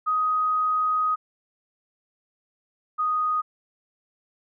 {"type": "tone pair in turn", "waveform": "sine", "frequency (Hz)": [1253, 1243.6], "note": ["D#6", "D#6"], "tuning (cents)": [12, -1], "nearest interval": "unison", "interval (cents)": 13, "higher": "first", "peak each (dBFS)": [-20, -21], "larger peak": "first", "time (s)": [[0.06, 1.16], [2.98, 3.42]], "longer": "first", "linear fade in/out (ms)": 20, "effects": []}